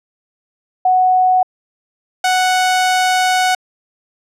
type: tone pair in turn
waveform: sine / sawtooth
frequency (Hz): 740 / 740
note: F#5 / F#5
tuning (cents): 0 / 0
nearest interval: unison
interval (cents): 0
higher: neither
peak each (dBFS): -9 / -8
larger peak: second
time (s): 0.85-1.43 / 2.24-3.55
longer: second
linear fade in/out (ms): 5
effects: low-pass 10000 Hz 12 dB/octave